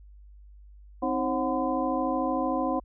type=tone cluster; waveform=sine; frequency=261.6 / 314.9 / 536 / 737 / 1019 Hz; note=C4 / D#4 / C5 / F#5 / C6; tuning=0 / +21 / +42 / -7 / -46 cents; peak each=-30 / -31 / -31 / -31 / -32 dBFS; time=1.02-2.8 s; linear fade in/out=10 ms; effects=added 50 Hz sine -47 dBFS peak until 2.84 s